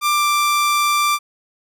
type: tone with pitch glide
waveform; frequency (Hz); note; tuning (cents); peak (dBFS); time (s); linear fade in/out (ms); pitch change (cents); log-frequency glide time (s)
sawtooth; 1186 to 1178.5; D6 to D6; +17 to +6; -11; 0.01-1.19; 50; -11; 0.11-0.25
effects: none